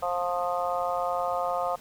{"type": "harmonic tone", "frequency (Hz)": 176.7, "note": "F3", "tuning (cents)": 21, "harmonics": [3, 4, 5, 6, 7], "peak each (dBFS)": [-31, -29, -35, -35, -33], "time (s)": [0.02, 1.76], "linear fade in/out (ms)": 10, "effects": ["pink hiss -51 dBFS RMS until 1.8 s"]}